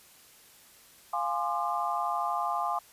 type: chord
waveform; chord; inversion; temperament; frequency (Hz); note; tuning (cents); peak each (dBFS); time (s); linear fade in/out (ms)
sine; D half-diminished seventh; first; equal with one note detuned; 698.5 / 830.6 / 1046.5 / 1198.6; F5 / Ab5 / C6 / D6; 0 / 0 / 0 / +35; -33; 1.13-2.79; 5
effects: white hiss -56 dBFS RMS until 2.92 s + resampled to 32000 Hz